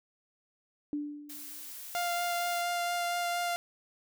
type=tone with exponential decay; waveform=sine; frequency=293.7 Hz; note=D4; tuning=in tune; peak=-29 dBFS; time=0.93-1.72 s; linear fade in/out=1 ms; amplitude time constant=170 ms
type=noise; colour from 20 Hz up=blue; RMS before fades=-44 dBFS; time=1.29-2.62 s; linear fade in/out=10 ms
type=tone with vibrato; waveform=sawtooth; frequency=698.5 Hz; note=F5; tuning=in tune; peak=-26 dBFS; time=1.95-3.56 s; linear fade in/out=0 ms; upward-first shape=sine; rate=4.3 Hz; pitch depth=9 cents each way
effects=none